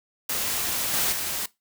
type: noise with level steps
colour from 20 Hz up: white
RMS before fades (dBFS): -27 / -24 / -29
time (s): 0.29-1.46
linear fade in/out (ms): 5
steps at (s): 0.93 / 1.12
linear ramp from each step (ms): 10
effects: noise-tail reverb RT60 0.2 s tail -20 dB re dry